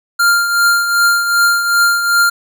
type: tone with tremolo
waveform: square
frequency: 1396.9 Hz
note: F6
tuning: in tune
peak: -8 dBFS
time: 0.19-2.3 s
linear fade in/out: 10 ms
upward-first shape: triangle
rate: 2.6 Hz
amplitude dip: 60%
effects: none